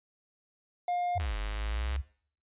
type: tone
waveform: triangle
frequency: 709 Hz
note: F5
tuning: 26 cents sharp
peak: -26 dBFS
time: 0.88-1.18 s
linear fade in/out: 2 ms
type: exponential two-way sweep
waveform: sine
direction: down then up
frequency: 101.7 to 44.6 to 70.7 Hz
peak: -30 dBFS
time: 1.15-2.02 s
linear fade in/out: 20 ms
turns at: 1.37 s
type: click train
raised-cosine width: 0.3 ms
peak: -24 dBFS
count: 81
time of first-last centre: 1.2-1.962 s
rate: 105 Hz
effects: noise-tail reverb RT60 0.5 s tail -17 dB re dry + resampled to 8000 Hz